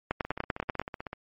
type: two click trains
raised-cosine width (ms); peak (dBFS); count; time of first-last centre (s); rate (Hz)
0.5; -12 / -21; 8 / 15; 0.11-0.796 / 0.25-1.131; 10.2 / 15.9
effects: MP3 32 kbps